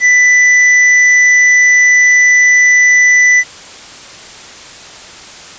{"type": "tone with hard clipping", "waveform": "sine", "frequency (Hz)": 1987, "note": "B6", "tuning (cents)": 10, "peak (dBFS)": -6, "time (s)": [0, 3.44], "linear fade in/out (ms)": 50, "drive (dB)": 7, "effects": ["white hiss -32 dBFS RMS until 5.58 s", "resampled to 16000 Hz"]}